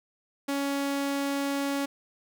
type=tone; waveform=sawtooth; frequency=279.5 Hz; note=C#4; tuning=14 cents sharp; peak=-23 dBFS; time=0.48-1.86 s; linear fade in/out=10 ms; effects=none